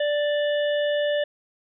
harmonic tone, 587.3 Hz, D5, in tune, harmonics 1 / 3 / 5 / 6, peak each -21 / -31 / -35 / -37 dBFS, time 0-1.24 s, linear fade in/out 5 ms, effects none

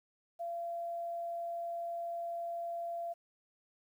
sine tone with quantisation, 683 Hz, F5, 39 cents flat, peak -36 dBFS, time 0.39-3.14 s, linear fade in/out 20 ms, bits 11, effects none

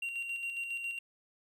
triangle tone with tremolo, 2759 Hz, F7, 22 cents flat, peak -32 dBFS, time 0.02-0.99 s, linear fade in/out 5 ms, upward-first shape square, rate 7.3 Hz, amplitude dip 40%, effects none

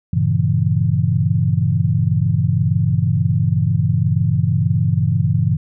sine chord, G diminished seventh, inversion none, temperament equal, 98 / 116.54 / 138.59 / 164.81 Hz, G2 / Bb2 / Db3 / Fb3, 0 / 0 / 0 / 0 cents, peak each -19 dBFS, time 0.13-5.57 s, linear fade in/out 5 ms, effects none

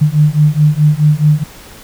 sine beating tone pair, 148.4 / 153.1 Hz, D3 / D#3, +18 / -28 cents, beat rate 4.7 Hz, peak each -10 dBFS, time 0.01-1.44 s, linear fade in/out 10 ms, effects pink hiss -36 dBFS RMS until 1.83 s

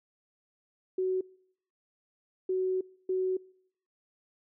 sine tone bursts at uneven times, 373.1 Hz, F#4, 14 cents sharp, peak -26 dBFS, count 3, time 0.98-1.21 / 2.49-2.81 / 3.09-3.37 s, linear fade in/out 5 ms, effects noise-tail reverb RT60 0.7 s tail -25 dB re dry

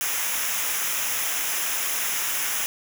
white noise with comb filter, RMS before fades -26 dBFS, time 0.01-2.66 s, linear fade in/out 0 ms, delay 0.23 ms, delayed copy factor -0.7, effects none

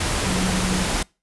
sine tone in noise, 185 Hz, F#3, in tune, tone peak -22 dBFS, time 0.26-0.84 s, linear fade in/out 5 ms, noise pink, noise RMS -23 dBFS, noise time 0-1.03 s, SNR -2 dB, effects noise-tail reverb RT60 0.3 s tail -26 dB re dry + resampled to 24000 Hz

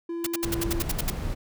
triangle tone, 337.7 Hz, E4, 42 cents sharp, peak -27 dBFS, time 0.09-0.82 s, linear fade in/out 5 ms
white noise bursts, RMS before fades -28 dBFS, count 10, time 0.24-1.103 s, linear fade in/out 5 ms, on 26 ms, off 67 ms
brown noise, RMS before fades -30 dBFS, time 0.43-1.35 s, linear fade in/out 20 ms
effects none

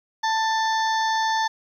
harmonic tone, 886 Hz, A5, 12 cents sharp, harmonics 1 / 2 / 4 / 5 / 6 / 7, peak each -21 / -27 / -33 / -35 / -37 / -38 dBFS, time 0.23-1.48 s, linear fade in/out 10 ms, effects 9-bit

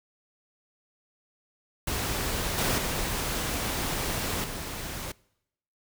pink noise with level steps, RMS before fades -30 / -26 / -30 / -36 dBFS, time 1.87-5.12 s, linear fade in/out 5 ms, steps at 2.58 / 2.78 / 4.44 s, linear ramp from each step 2 ms, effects noise-tail reverb RT60 0.8 s tail -24 dB re dry

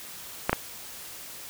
clicks, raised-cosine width 0.5 ms, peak -6 dBFS, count 2, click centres 0.495 / 0.53 s, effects white hiss -42 dBFS RMS until 1.49 s

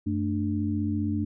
sine tone cluster, 94.6 / 220 / 295.2 Hz, F#2 / A3 / D4, +39 / 0 / +9 cents, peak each -29 dBFS, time 0.06-1.25 s, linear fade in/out 10 ms, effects none

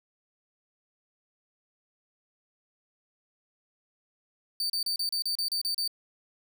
40% pulse tone bursts, 4592 Hz, D8, 40 cents flat, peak -26 dBFS, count 10, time 4.6-5.877 s, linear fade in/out 2 ms, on 98 ms, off 33 ms, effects none

